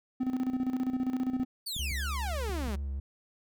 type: tone with tremolo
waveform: triangle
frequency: 256.3 Hz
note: C4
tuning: 36 cents flat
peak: -24 dBFS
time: 0.2-1.45 s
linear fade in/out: 10 ms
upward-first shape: square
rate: 15 Hz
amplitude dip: 65%
type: clicks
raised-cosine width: 5 ms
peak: -29 dBFS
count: 5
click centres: 1.398 / 1.765 / 1.915 / 2.495 / 2.678 s
type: exponential sweep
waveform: sawtooth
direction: down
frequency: 4699 to 184.1 Hz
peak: -31 dBFS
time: 1.66-2.76 s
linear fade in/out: 10 ms
type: tone with vibrato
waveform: triangle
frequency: 69.3 Hz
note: C#2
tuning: in tune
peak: -30 dBFS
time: 1.79-3 s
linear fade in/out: 5 ms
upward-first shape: sine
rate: 4.2 Hz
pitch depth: 32 cents each way
effects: none